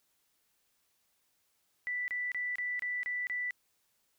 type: tone bursts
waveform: sine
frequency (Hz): 1975.5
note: B6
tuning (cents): 0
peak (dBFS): -32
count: 7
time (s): 1.87-3.508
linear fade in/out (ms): 0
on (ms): 210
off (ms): 28
effects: white hiss -75 dBFS RMS until 4.18 s